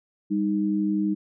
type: tone pair together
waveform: sine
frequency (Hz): 199 / 310.7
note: G3 / D#4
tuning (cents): +26 / -2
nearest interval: minor sixth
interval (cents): 772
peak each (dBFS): -24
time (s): 0.3-1.15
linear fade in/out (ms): 20
effects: none